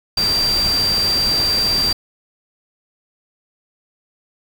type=tone in noise; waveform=sine; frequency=4707 Hz; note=D8; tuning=3 cents sharp; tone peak=-15 dBFS; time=0.17-1.93 s; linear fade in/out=5 ms; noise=pink; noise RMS=-25 dBFS; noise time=0.17-1.93 s; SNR=+7 dB; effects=none